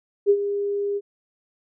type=tone with ADSR envelope; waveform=sine; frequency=404.6 Hz; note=G#4; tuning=45 cents flat; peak=-11 dBFS; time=0.26-1.01 s; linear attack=38 ms; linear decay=64 ms; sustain=-11 dB; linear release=43 ms; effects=none

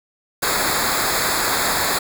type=noise with comb filter; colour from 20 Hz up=pink; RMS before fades=-20 dBFS; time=0.42-1.99 s; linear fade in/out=10 ms; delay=0.34 ms; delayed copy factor=-0.85; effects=none

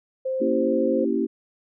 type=tone; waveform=sine; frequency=523.3 Hz; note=C5; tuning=in tune; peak=-23 dBFS; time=0.25-1.05 s; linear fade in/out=10 ms
type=chord; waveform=sine; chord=A# diminished seventh; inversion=none; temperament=equal with one note detuned; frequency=233.1 / 277.2 / 329.6 / 388.8 Hz; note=A#3 / C#4 / E4 / G4; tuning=0 / 0 / 0 / -14 cents; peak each=-26 dBFS; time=0.4-1.27 s; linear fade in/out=20 ms
effects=none

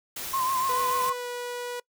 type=noise; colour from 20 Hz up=white; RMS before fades=-35 dBFS; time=0.16-1.1 s; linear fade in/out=5 ms
type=tone with vibrato; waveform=sine; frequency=1046.5 Hz; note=C6; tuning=in tune; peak=-24 dBFS; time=0.33-1.13 s; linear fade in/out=10 ms; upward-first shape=triangle; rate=6.8 Hz; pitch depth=65 cents each way
type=tone with pitch glide; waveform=sawtooth; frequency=493 to 487.9 Hz; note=B4 to B4; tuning=-3 to -21 cents; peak=-28 dBFS; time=0.69-1.8 s; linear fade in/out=5 ms; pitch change=-18 cents; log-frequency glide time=1.15-1.28 s
effects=noise-tail reverb RT60 0.1 s tail -24 dB re dry

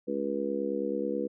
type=harmonic tone; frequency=69.3 Hz; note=C#2; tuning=in tune; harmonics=3 / 4 / 5 / 6 / 7; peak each=-36 / -35 / -35 / -38 / -32 dBFS; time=0.07-1.28 s; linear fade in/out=20 ms; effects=none

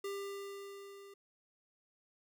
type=tone with level ramp; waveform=square; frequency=397.8 Hz; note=G4; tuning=25 cents sharp; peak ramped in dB=-38 to -53 dBFS; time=0.04-1.14 s; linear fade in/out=5 ms; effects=none

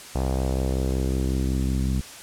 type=tone with low-pass filter sweep; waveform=sawtooth; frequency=65.4 Hz; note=C2; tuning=in tune; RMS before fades=-24 dBFS; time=0.15-2.01 s; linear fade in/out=5 ms; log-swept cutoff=780 to 210 Hz; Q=1.8; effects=white hiss -41 dBFS RMS until 2.22 s + low-pass 10000 Hz 12 dB/octave

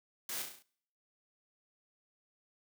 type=noise with echo; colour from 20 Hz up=white; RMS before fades=-40 dBFS; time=0.29-0.42 s; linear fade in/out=2 ms; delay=34 ms; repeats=6; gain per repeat=-4 dB; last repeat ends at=0.624 s; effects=noise-tail reverb RT60 0.7 s tail -26 dB re dry + high-pass 200 Hz 12 dB/octave

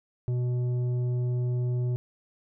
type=tone with tanh clipping; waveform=sine; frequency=123.47 Hz; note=B2; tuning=in tune; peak=-26 dBFS; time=0.28-1.96 s; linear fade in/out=0 ms; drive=8 dB; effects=none

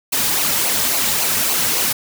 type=noise with flanger; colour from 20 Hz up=white; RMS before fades=-18 dBFS; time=0.12-1.93 s; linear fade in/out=10 ms; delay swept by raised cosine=0.56 to 2.96 ms; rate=3.6 Hz; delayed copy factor=-0.55; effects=none

